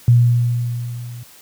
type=tone with level ramp; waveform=sine; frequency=120 Hz; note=B2; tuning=49 cents flat; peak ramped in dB=-6 to -30 dBFS; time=0.08-1.23 s; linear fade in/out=0 ms; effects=white hiss -45 dBFS RMS until 1.41 s + high-pass 60 Hz 12 dB/octave